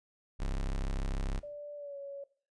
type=tone; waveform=40% pulse; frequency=33.41 Hz; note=C1; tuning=37 cents sharp; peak=-31 dBFS; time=0.39-1.4 s; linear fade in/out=20 ms
type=tone with pitch glide; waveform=sine; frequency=585 to 559.6 Hz; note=D5 to C#5; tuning=-7 to +16 cents; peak=-40 dBFS; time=1.43-2.24 s; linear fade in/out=5 ms; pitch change=-77 cents; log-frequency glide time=1.76-1.97 s
effects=noise-tail reverb RT60 0.4 s tail -17 dB re dry + resampled to 22050 Hz